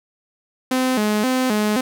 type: tone with vibrato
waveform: sawtooth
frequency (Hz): 233.1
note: A#3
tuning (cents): 0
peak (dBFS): -13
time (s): 0.71-1.81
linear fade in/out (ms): 5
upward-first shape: square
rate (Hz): 1.9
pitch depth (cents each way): 170
effects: none

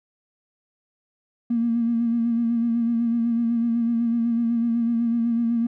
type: tone with vibrato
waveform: triangle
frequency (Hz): 233.1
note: A#3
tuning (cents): 0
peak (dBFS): -15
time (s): 1.5-5.67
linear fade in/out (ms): 10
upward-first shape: sine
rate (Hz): 8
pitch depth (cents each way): 35
effects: tanh soft clip ceiling -17 dBFS

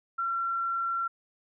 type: tone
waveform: sine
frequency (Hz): 1362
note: F6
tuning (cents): -44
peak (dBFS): -27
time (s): 0.18-1.08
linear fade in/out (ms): 10
effects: none

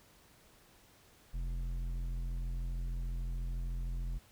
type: tone with low-pass filter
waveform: square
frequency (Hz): 43.18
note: F1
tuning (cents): -19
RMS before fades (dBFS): -37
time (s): 1.33-4.19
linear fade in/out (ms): 20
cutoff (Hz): 140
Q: 0.78
effects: pink hiss -63 dBFS RMS until 4.31 s

